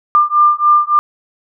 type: beating tone pair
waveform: sine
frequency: 1194 / 1197.5 Hz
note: D6 / D6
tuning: +28 / +33 cents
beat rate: 3.5 Hz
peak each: -11 / -11 dBFS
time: 0.15-0.99 s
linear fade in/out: 0 ms
effects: none